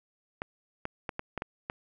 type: clicks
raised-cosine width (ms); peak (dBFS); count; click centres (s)
0.5; -18; 7; 0.419 / 0.854 / 1.092 / 1.194 / 1.377 / 1.421 / 1.699
effects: none

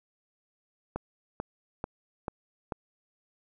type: click train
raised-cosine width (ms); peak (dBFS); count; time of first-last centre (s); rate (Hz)
1; -18; 5; 0.96-2.722; 2.27
effects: none

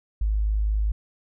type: tone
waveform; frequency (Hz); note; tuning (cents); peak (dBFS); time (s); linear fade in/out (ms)
sine; 52.4; G#1; +16; -20; 0.21-0.92; 5
effects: none

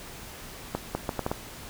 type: accelerating click train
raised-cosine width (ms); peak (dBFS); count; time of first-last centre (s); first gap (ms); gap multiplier
1; -13; 6; 0.75-1.315; 200; 0.71
effects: pink hiss -43 dBFS RMS until 1.69 s

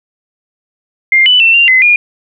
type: tone with pitch steps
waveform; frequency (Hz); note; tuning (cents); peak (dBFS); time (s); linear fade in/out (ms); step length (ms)
sine; 2109 / 2985 / 2688 / 2777 / 2041 / 2428; C7 / F#7 / E7 / F7 / C7 / D#7; +13 / +15 / +33 / -10 / -44 / -43; -4; 1.12-1.96; 2; 140
effects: none

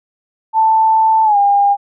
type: tone with pitch glide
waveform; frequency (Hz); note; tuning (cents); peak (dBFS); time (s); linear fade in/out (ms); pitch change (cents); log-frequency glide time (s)
sine; 884 to 806; A5 to G5; +8 to +48; -8; 0.53-1.77; 50; -160; 1.24-1.37
effects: none

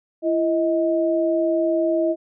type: tone pair together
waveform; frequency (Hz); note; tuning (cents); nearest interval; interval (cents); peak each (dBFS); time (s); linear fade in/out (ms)
sine; 336 / 632; E4 / D#5; +33 / +27; major seventh; 1094; -20; 0.22-2.16; 50
effects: none

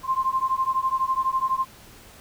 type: beating tone pair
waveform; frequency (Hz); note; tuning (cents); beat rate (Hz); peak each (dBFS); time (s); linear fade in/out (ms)
sine; 1046.5 / 1058.5; C6 / C6; 0 / +20; 12; -24; 0.03-1.66; 50
effects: pink hiss -48 dBFS RMS until 2.2 s

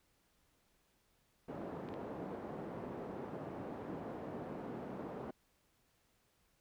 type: band-pass noise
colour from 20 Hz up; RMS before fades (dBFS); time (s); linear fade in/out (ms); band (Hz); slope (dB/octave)
pink; -45; 1.48-5.31; 5; 200 to 700; 12
type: clicks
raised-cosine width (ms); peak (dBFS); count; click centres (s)
0.3; -36; 2; 1.888 / 1.94
effects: pink hiss -75 dBFS RMS until 6.6 s

